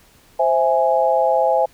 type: chord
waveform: sine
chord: C augmented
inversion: none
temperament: equal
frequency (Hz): 523.3 / 659.3 / 830.6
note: C5 / E5 / G#5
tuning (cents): 0 / 0 / 0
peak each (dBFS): -18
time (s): 0.39-1.66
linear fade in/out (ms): 10
effects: pink hiss -52 dBFS RMS until 1.73 s